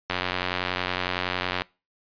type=click train; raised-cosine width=0.3 ms; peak=-9 dBFS; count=139; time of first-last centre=0.1-1.62 s; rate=90.8 Hz; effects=noise-tail reverb RT60 0.3 s tail -24 dB re dry + resampled to 11025 Hz